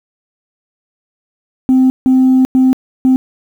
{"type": "tone bursts at uneven times", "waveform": "sine", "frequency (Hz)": 259.4, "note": "C4", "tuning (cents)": -15, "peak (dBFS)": -4, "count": 4, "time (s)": [[1.69, 1.9], [2.06, 2.45], [2.55, 2.73], [3.05, 3.16]], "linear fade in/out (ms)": 0, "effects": ["tanh soft clip ceiling -4 dBFS", "7-bit"]}